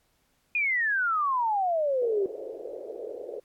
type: exponential sweep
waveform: sine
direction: down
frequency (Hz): 2488 to 376.4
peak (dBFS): -23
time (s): 0.55-2.26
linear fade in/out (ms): 2
type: band-pass noise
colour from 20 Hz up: pink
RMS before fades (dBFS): -38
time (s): 2.01-3.4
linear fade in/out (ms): 10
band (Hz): 390 to 570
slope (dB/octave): 48
effects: pink hiss -70 dBFS RMS until 3.44 s + AAC 64 kbps